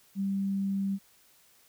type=tone; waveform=sine; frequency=196 Hz; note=G3; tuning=in tune; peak=-27 dBFS; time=0.15-0.99 s; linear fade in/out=50 ms; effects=white hiss -62 dBFS RMS until 1.68 s